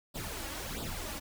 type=noise with flanger; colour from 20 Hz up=pink; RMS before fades=-39 dBFS; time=0.14-1.2 s; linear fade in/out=20 ms; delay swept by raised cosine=0.23 to 3.63 ms; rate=1.5 Hz; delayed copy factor=+0.7; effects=none